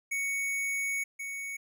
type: tone pair in turn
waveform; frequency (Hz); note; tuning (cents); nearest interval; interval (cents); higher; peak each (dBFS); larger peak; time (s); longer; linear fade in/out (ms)
square; 2226 / 2226; C#7 / C#7; +7 / +7; unison; 0; neither; -30 / -36; first; 0.11-1.04 / 1.19-1.57; first; 10
effects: none